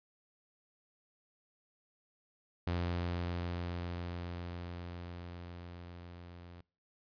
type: tone with level ramp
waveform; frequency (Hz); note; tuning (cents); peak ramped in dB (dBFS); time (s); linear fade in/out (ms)
sawtooth; 87.31; F2; 0; -28 to -46; 2.67-6.61; 0
effects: noise-tail reverb RT60 0.4 s tail -25 dB re dry + resampled to 11025 Hz